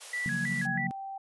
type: high-pass noise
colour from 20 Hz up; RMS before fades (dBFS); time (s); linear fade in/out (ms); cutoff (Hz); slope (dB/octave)
white; -44; 0-0.67; 20; 410; 96
type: tone with vibrato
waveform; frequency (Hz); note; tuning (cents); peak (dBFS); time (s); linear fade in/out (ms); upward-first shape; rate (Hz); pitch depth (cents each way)
sine; 1811; A6; +49; -30; 0.13-0.87; 5; square; 3.1; 140
type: chord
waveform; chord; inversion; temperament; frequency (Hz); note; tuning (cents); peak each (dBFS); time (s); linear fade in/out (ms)
sine; Gb major seventh; second; just; 138.75 / 173.43 / 185 / 231.2; Db3 / F3 / Gb3 / Bb3; +2 / -12 / 0 / -14; -37; 0.26-0.91; 0
type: tone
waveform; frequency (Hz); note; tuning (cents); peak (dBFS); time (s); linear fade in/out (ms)
sine; 780; G5; -9; -36; 0.65-1.18; 5
effects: resampled to 24000 Hz